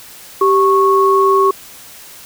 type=tone pair together; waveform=sine; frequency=389.6 / 1102 Hz; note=G4 / C#6; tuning=-11 / -11 cents; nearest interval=octave + tritone; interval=1800 cents; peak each=-11 dBFS; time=0.41-1.51 s; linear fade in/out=5 ms; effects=white hiss -37 dBFS RMS until 2.25 s